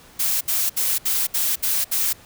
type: noise bursts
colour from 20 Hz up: blue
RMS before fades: -21 dBFS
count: 7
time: 0.19-2.132 s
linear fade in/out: 10 ms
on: 220 ms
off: 67 ms
effects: pink hiss -48 dBFS RMS until 2.25 s